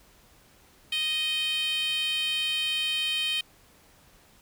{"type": "tone with high-pass filter", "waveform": "10% pulse", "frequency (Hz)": 622.3, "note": "D#5", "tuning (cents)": 0, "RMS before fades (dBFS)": -28, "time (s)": [0.92, 3.41], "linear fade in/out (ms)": 5, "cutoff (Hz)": 2900, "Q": 6.3, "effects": ["pink hiss -58 dBFS RMS until 4.41 s"]}